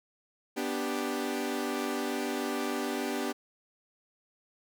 sawtooth chord, G major, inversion first, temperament equal, 246.9 / 293.7 / 392 Hz, B3 / D4 / G4, 0 / 0 / 0 cents, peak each -31 dBFS, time 0.56-3.33 s, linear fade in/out 20 ms, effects none

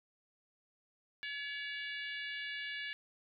harmonic tone with a mistuned harmonic, 568 Hz, C#5, 42 cents sharp, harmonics 3 / 4 / 5 / 6 / 7 / 8, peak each -42 / -45 / -46 / -49 / -53 / -60 dBFS, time 1.23-2.93 s, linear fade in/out 0 ms, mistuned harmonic 6, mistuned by +28 cents, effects none

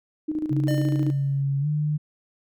sine tone with tremolo, 308.4 Hz, D#4, 15 cents flat, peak -22 dBFS, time 0.28-1.11 s, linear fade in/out 10 ms, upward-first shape square, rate 14 Hz, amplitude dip 60%
sine tone with pitch glide, 138.59 to 150.26 Hz, C#3 to D3, 0 to +40 cents, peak -21 dBFS, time 0.5-1.98 s, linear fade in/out 20 ms, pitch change +140 cents, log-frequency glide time 1.6-1.67 s
square tone with exponential decay, 602 Hz, D5, 43 cents sharp, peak -27 dBFS, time 0.68-1.42 s, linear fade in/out 1 ms, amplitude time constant 160 ms
effects none

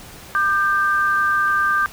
sine tone pair together, 1199 / 1568.4 Hz, D6 / G6, +36 / 0 cents, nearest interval perfect fourth, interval 464 cents, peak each -18 dBFS, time 0.35-1.86 s, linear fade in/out 0 ms, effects pink hiss -40 dBFS RMS until 1.92 s

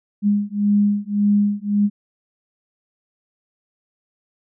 sine beating tone pair, 204.1 / 205.9 Hz, G#3 / G#3, -30 / -15 cents, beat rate 1.8 Hz, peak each -18 dBFS, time 0.22-1.9 s, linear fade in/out 50 ms, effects none

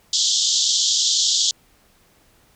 pink band-pass noise, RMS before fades -19 dBFS, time 0.13-1.51 s, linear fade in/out 2 ms, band 3200 to 7400 Hz, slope 96 dB/octave, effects pink hiss -57 dBFS RMS until 2.55 s

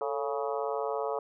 harmonic tone with a mistuned harmonic, 139.6 Hz, C#3, 13 cents sharp, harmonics 3 / 4 / 5 / 6 / 7 / 8 / 9, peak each -33 / -35 / -37 / -39 / -40 / -41 / -42 dBFS, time 0.01-1.19 s, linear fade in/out 2 ms, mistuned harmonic 3, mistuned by +87 cents, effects none

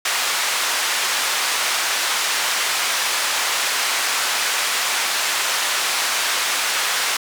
pink band-pass noise, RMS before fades -21 dBFS, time 0.05-7.17 s, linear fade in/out 5 ms, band 1100 to 9400 Hz, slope 12 dB/octave, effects none

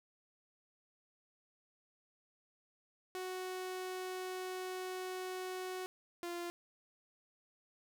sawtooth tone pair in turn, 370 / 346.7 Hz, F#4 / F4, 0 / -13 cents, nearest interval minor second, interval 113 cents, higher first, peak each -36 / -36 dBFS, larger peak neither, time 3.15-5.86 / 6.23-6.5 s, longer first, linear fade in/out 0 ms, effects none

